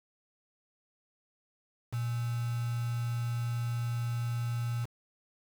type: tone with quantisation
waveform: sine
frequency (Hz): 118.7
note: A#2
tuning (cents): +32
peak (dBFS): -30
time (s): 1.92-4.86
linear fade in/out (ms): 20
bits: 7
effects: none